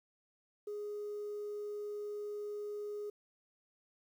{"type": "tone", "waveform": "sine", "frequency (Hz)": 415.3, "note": "G#4", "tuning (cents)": 0, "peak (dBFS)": -37, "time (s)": [0.67, 3.1], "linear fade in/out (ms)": 5, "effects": ["tanh soft clip ceiling -36 dBFS", "11-bit"]}